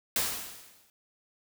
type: noise with exponential decay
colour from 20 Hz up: white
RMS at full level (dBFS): -26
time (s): 0.16-0.9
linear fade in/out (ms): 1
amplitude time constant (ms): 160
effects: none